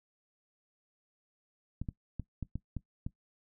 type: clicks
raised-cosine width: 5 ms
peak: -24 dBFS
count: 7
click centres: 1.816 / 1.888 / 2.197 / 2.427 / 2.556 / 2.767 / 3.065 s
effects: noise-tail reverb RT60 0.1 s tail -18 dB re dry